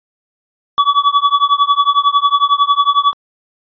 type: tone with tremolo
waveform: square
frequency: 1140 Hz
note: C#6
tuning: 48 cents sharp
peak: -6 dBFS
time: 0.78-3.13 s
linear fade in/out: 0 ms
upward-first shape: triangle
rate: 11 Hz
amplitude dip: 100%
effects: resampled to 11025 Hz